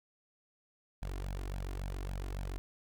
sawtooth tone with flanger, 47.1 Hz, F#1, 32 cents sharp, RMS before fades -39 dBFS, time 1.02-2.58 s, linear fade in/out 0 ms, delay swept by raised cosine 1.2 to 2.9 ms, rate 3.6 Hz, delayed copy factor +0.8, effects none

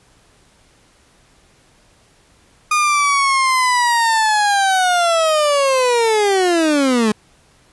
30% pulse linear sweep, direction down, 1227 to 207.7 Hz, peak -10 dBFS, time 2.71-7.12 s, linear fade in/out 5 ms, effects pink hiss -53 dBFS RMS until 7.72 s + resampled to 24000 Hz

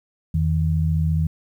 sine tone pair together, 83.8 / 158.4 Hz, E2 / D#3, +29 / +31 cents, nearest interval major seventh, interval 1102 cents, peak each -20 dBFS, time 0.34-1.27 s, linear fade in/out 5 ms, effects 9-bit

